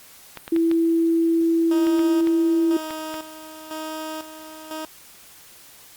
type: clicks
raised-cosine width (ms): 0.3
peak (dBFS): -17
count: 9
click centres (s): 0.373 / 0.479 / 0.563 / 0.714 / 1.869 / 1.993 / 2.272 / 2.907 / 3.142
type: tone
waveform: sine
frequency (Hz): 331.2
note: E4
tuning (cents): +8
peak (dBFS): -16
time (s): 0.52-2.77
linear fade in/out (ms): 5
type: tone with tremolo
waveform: 15% pulse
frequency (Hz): 313.9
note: D#4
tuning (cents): +15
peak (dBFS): -23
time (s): 1.71-4.85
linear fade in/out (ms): 2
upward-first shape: square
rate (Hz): 1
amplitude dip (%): 65
effects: white hiss -47 dBFS RMS until 5.96 s + Opus 48 kbps